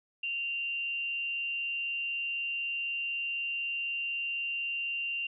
sine tone with frequency modulation, 2772 Hz, F7, 14 cents flat, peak -31 dBFS, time 0.23-5.27 s, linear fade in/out 5 ms, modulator 230 Hz, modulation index 0.21, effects none

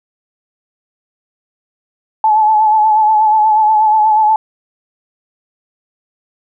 sine tone with vibrato, 862 Hz, A5, 36 cents flat, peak -7 dBFS, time 2.24-4.36 s, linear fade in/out 2 ms, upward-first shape sine, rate 8.3 Hz, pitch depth 38 cents each way, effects none

